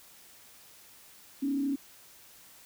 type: tone with frequency modulation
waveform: sine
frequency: 277.2 Hz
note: C#4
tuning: in tune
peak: -27 dBFS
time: 1.42-1.76 s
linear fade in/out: 10 ms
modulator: 32.7 Hz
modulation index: 0.58
effects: white hiss -55 dBFS RMS until 2.65 s